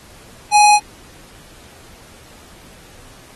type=tone; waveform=square; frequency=834 Hz; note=G#5; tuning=7 cents sharp; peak=-8 dBFS; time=0.51-0.8 s; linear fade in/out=50 ms; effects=pink hiss -44 dBFS RMS until 3.35 s + AAC 32 kbps